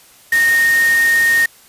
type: tone in noise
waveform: sine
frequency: 1848 Hz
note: A#6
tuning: 16 cents flat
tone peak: -10 dBFS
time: 0.32-1.46 s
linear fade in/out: 5 ms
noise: white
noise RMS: -24 dBFS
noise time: 0.32-1.46 s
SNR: +11 dB
effects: white hiss -46 dBFS RMS until 1.68 s + resampled to 32000 Hz